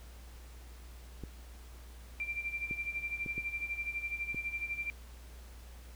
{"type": "clicks", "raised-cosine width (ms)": 3, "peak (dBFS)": -29, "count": 5, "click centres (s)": [1.237, 2.711, 3.262, 3.38, 4.346]}
{"type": "tone with tremolo", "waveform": "sine", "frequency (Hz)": 2362, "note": "D7", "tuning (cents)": 9, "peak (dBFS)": -32, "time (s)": [2.2, 4.9], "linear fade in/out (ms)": 0, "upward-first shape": "sine", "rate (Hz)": 12, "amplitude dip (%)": 75}
{"effects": ["added 60 Hz sine -48 dBFS peak until 5.95 s", "pink hiss -58 dBFS RMS until 5.95 s"]}